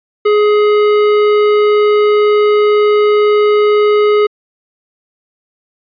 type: tone with tanh clipping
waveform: sine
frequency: 419 Hz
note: G#4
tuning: 15 cents sharp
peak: -9 dBFS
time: 0.25-4.27 s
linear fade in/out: 10 ms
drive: 15 dB
effects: resampled to 11025 Hz